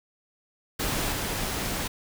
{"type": "noise with level steps", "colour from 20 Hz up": "pink", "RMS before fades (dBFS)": [-28, -30], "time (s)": [0.79, 1.88], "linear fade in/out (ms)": 10, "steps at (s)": 1.12, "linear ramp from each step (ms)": 5, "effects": []}